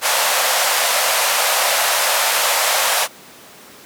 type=band-pass noise; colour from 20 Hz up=pink; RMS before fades=-17 dBFS; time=0.01-3.08 s; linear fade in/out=50 ms; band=540 to 15000 Hz; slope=48 dB/octave; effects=pink hiss -41 dBFS RMS until 3.85 s + high-pass 200 Hz 12 dB/octave